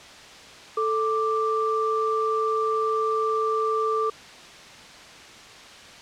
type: tone pair together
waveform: sine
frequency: 440 / 1177.4 Hz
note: A4 / D6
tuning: 0 / +4 cents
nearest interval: octave + perfect fourth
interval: 1704 cents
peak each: -24 dBFS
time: 0.77-4.1 s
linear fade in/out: 5 ms
effects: white hiss -44 dBFS RMS until 6.01 s + low-pass 5000 Hz 12 dB/octave